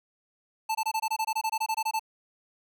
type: tone bursts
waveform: square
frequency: 880 Hz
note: A5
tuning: in tune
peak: -26 dBFS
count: 16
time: 0.69-1.995 s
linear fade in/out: 10 ms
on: 60 ms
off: 23 ms
effects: none